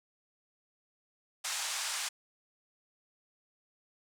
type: band-pass noise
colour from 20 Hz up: white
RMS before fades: -36 dBFS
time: 1.44-2.09 s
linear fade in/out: 10 ms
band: 770 to 8700 Hz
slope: 24 dB/octave
effects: none